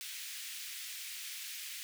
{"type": "high-pass noise", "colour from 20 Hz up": "pink", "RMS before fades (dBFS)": -44, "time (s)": [0.01, 1.83], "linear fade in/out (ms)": 0, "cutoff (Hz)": 2100, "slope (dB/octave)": 24, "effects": []}